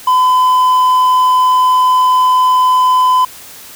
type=tone; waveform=triangle; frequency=1012 Hz; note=B5; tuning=42 cents sharp; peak=-5 dBFS; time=0.07-3.25 s; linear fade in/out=5 ms; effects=white hiss -34 dBFS RMS until 3.75 s